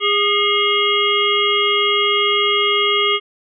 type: harmonic tone with a mistuned harmonic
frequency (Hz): 409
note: G#4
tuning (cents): -26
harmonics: 1 / 3 / 5 / 7 / 8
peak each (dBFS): -20 / -20 / -20 / -20 / -20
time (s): 0-3.2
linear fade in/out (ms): 50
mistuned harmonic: 5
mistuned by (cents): +74
effects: none